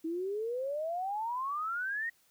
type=exponential sweep; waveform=sine; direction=up; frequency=316.5 to 1900 Hz; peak=-32 dBFS; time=0.04-2.1 s; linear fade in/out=10 ms; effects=white hiss -68 dBFS RMS until 2.3 s